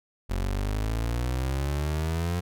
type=exponential sweep; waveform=30% pulse; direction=up; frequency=44.74 to 89.4 Hz; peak=-23 dBFS; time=0.29-2.41 s; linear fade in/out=20 ms; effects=none